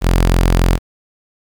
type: tone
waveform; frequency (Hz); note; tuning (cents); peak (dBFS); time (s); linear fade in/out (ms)
sawtooth; 43.65; F1; 0; -6; 0.01-0.79; 50
effects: 8-bit